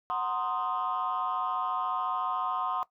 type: chord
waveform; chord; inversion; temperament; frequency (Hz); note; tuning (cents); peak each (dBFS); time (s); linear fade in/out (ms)
sine; C half-diminished seventh; second; equal; 740 / 932.3 / 1046.5 / 1244.5; Gb5 / Bb5 / C6 / Eb6; 0 / 0 / 0 / 0; -33 / -37 / -31 / -33; 0.1-2.83; 0
effects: noise-tail reverb RT60 0.1 s tail -17 dB re dry + tanh soft clip ceiling -22 dBFS